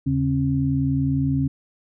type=tone cluster; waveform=sine; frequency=80 / 139.3 / 269.6 Hz; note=D#2 / C#3 / C#4; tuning=+49 / +9 / -48 cents; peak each=-29 / -21 / -22 dBFS; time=0.06-1.48 s; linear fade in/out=10 ms; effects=none